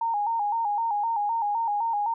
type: tone with vibrato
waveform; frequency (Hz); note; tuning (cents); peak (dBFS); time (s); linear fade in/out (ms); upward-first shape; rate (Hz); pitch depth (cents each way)
sine; 870; A5; -20; -23; 0.01-2.14; 5; square; 3.9; 93
effects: none